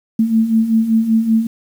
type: beating tone pair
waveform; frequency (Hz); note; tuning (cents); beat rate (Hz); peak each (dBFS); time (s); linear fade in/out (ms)
sine; 220 / 225.2; A3 / A3; 0 / +40; 5.2; -18 / -12; 0.19-1.47; 5
effects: 7-bit